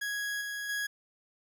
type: tone with level steps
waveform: 40% pulse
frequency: 1661.2 Hz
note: G#6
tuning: in tune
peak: -31 / -34 / -30 dBFS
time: 0.01-0.87 s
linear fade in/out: 10 ms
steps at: 0.41 / 0.69 s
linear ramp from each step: 5 ms
effects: none